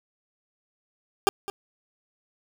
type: tone with echo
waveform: 20% pulse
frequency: 397.5 Hz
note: G4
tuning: 24 cents sharp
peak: -11 dBFS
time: 1.27-1.29 s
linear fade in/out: 0 ms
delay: 210 ms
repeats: 1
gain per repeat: -15 dB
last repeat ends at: 1.5 s
effects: none